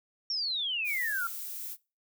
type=exponential sweep; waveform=sine; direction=down; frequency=5588 to 1344 Hz; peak=-29 dBFS; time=0.3-1.27 s; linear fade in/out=2 ms
type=noise; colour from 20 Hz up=violet; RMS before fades=-39 dBFS; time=0.84-1.77 s; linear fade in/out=50 ms
effects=noise-tail reverb RT60 0.3 s tail -22 dB re dry